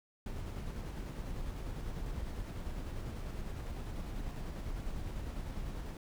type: noise with tremolo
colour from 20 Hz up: brown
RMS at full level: -39 dBFS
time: 0.26-5.97 s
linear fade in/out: 2 ms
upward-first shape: square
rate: 10 Hz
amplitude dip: 25%
effects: none